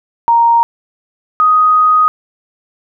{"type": "tone pair in turn", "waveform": "sine", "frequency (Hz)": [932.3, 1249.2], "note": ["A#5", "D#6"], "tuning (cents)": [0, 7], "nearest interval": "perfect fourth", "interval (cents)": 507, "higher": "second", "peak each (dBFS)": -6, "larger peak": "neither", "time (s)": [[0.28, 0.63], [1.4, 2.08]], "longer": "second", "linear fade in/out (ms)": 0, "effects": []}